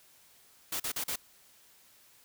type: noise bursts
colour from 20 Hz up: white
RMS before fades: -34 dBFS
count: 4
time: 0.72-1.159 s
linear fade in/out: 5 ms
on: 79 ms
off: 41 ms
effects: white hiss -61 dBFS RMS until 2.24 s